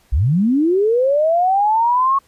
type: linear sweep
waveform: sine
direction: up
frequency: 51.4 to 1109 Hz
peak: -12 dBFS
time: 0.12-2.19 s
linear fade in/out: 10 ms
effects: pink hiss -56 dBFS RMS until 2.27 s + resampled to 32000 Hz